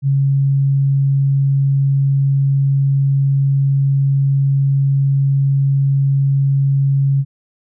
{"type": "tone", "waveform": "sine", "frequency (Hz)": 137.8, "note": "C#3", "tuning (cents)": -10, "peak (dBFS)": -11, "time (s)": [0.02, 7.25], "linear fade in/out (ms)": 50, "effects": []}